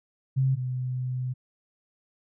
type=tone pair in turn; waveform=sine; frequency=132.7 / 127.09 Hz; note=C3 / C3; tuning=+25 / -50 cents; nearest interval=minor second; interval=75 cents; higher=first; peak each=-20 / -27 dBFS; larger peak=first; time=0.36-0.56 / 0.56-1.34 s; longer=second; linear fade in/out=20 ms; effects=none